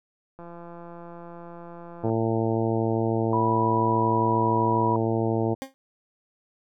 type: click train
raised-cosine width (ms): 1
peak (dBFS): -29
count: 293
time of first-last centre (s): 0.39-2.098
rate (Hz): 171
type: harmonic tone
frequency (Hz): 112.8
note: A2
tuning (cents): +44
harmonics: 1 / 2 / 3 / 4 / 5 / 6 / 7 / 8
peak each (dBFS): -27 / -29 / -27 / -29 / -34 / -33 / -36 / -37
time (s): 2.03-5.55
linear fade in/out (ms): 20
type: tone with pitch glide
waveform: sine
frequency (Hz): 975 to 968.3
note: B5 to B5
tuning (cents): -23 to -34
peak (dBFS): -23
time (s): 3.33-4.96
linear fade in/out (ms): 2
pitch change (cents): -11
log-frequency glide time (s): 3.81-4.68
type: tone with exponential decay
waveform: 20% pulse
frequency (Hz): 267.6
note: C4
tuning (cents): +39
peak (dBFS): -23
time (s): 5.62-5.74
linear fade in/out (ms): 0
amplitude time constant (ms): 26
effects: none